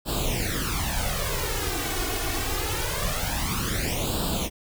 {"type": "noise with flanger", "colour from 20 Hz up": "pink", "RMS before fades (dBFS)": -27, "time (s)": [0.05, 4.5], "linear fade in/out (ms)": 50, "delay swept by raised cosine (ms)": [0.24, 2.74], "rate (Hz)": 0.24, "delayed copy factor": 0.8, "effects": []}